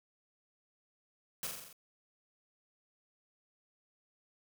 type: noise with echo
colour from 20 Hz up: white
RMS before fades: -38 dBFS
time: 1.43-1.47 s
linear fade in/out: 0 ms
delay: 43 ms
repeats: 6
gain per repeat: -3 dB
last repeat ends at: 1.728 s
effects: none